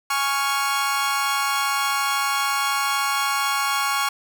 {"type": "chord", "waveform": "sawtooth", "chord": "Db major", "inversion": "second", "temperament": "equal", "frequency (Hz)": [830.6, 1108.7, 1396.9], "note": ["Ab5", "Db6", "F6"], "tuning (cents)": [0, 0, 0], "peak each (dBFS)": [-23, -19, -23], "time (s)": [0.1, 4.09], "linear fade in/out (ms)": 5, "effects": []}